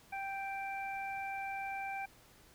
harmonic tone, 784 Hz, G5, in tune, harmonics 1 / 2 / 3, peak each -39 / -47 / -43 dBFS, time 0.12-2.06 s, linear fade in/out 10 ms, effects pink hiss -62 dBFS RMS until 2.54 s

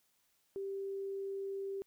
sine tone, 392 Hz, G4, in tune, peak -37 dBFS, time 0.56-1.82 s, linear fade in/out 0 ms, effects white hiss -75 dBFS RMS until 1.86 s

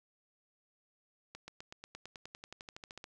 accelerating click train, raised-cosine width 0.2 ms, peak -29 dBFS, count 19, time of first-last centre 1.35-3.041 s, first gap 130 ms, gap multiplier 0.96, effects none

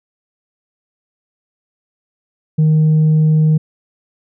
sine tone with tanh clipping, 155.56 Hz, D#3, in tune, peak -9 dBFS, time 2.58-3.58 s, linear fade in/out 10 ms, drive 1 dB, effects none

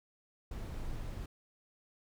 brown noise, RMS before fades -40 dBFS, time 0.51-1.26 s, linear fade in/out 5 ms, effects none

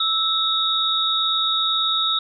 sine tone cluster, 1316 / 3535 / 3773 Hz, E6 / A7 / A#7, -3 / +7 / +20 cents, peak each -24 / -25 / -20 dBFS, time 0-2.19 s, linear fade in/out 5 ms, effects none

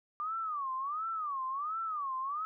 sine tone with vibrato, 1181 Hz, D6, 9 cents sharp, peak -33 dBFS, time 0.2-2.45 s, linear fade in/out 0 ms, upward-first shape sine, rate 1.4 Hz, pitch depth 220 cents each way, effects none

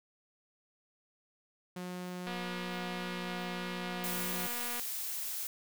sawtooth tone, 180.3 Hz, F#3, 45 cents flat, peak -35 dBFS, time 1.76-4.47 s, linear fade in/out 5 ms
click train, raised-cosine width 0.3 ms, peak -26 dBFS, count 610, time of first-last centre 2.27-4.797 s, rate 241 Hz
blue noise, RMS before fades -38 dBFS, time 4.04-5.47 s, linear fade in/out 0 ms
effects none

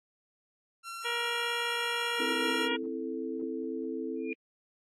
sawtooth tone, 1361 Hz, F6, 45 cents flat, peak -35 dBFS, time 0.83-2.69 s, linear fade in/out 50 ms
harmonic tone, 473.1 Hz, A#4, 26 cents sharp, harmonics 1 / 2 / 3 / 4 / 5 / 6 / 7, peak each -38 / -38 / -38 / -38 / -38 / -38 / -38 dBFS, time 1.04-2.77 s, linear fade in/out 20 ms
sine chord, A minor, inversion first, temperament equal, 261.6 / 329.6 / 440 Hz, C4 / E4 / A4, 0 / 0 / 0 cents, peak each -37 dBFS, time 2.19-4.34 s, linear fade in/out 20 ms
sine tone with exponential growth, 2421 Hz, D#7, 48 cents flat, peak -33 dBFS, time 4.16-4.33 s, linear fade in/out 1 ms, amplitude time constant 35 ms
effects AAC 32 kbps

